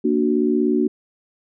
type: chord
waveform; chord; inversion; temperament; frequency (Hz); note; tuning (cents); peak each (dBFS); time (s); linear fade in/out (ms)
sine; Bb augmented; none; equal; 233.1 / 293.7 / 370; Bb3 / D4 / F#4; 0 / 0 / 0; -20; 0.04-0.88; 10
effects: none